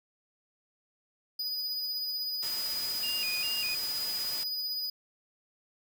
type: tone with tremolo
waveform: square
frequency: 4954 Hz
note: D#8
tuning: 8 cents flat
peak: -31 dBFS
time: 1.39-4.9 s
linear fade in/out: 5 ms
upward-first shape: sine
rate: 16 Hz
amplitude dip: 25%
type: noise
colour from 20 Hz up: white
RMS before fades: -40 dBFS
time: 2.42-4.44 s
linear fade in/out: 10 ms
type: tone with vibrato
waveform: triangle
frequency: 2637 Hz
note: E7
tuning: in tune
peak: -32 dBFS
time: 3.03-3.75 s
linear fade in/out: 5 ms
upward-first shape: square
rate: 2.5 Hz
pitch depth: 110 cents each way
effects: none